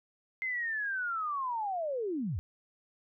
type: linear sweep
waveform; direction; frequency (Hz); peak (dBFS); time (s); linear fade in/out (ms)
sine; down; 2093 to 69.3; -31; 0.42-2.39; 0
effects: none